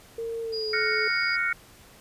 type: tone with pitch glide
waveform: sine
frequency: 458.3 to 430.1 Hz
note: A#4 to A4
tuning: -29 to -39 cents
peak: -29 dBFS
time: 0.18-1.08 s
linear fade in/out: 5 ms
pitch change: -110 cents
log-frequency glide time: 0.42-0.7 s
type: tone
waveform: sine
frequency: 4878 Hz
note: D#8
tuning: 35 cents flat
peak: -31 dBFS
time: 0.52-1.37 s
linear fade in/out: 20 ms
type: chord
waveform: sine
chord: Gb major seventh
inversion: third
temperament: equal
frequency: 1396.9 / 1480 / 1864.7 / 2217 Hz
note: F6 / Gb6 / Bb6 / Db7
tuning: 0 / 0 / 0 / 0 cents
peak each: -28 / -32 / -31 / -27 dBFS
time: 0.73-1.53 s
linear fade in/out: 5 ms
effects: pink hiss -52 dBFS RMS until 2 s + resampled to 32000 Hz